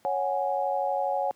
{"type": "chord", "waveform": "sine", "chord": "C# suspended fourth", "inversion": "none", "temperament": "just", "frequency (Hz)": [554.4, 739.2, 831.5], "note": ["C#5", "F#5", "G#5"], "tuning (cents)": [0, -2, 2], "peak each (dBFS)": -29, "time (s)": [0.05, 1.31], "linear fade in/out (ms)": 0, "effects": ["pink hiss -63 dBFS RMS until 1.35 s", "high-pass 150 Hz 12 dB/octave"]}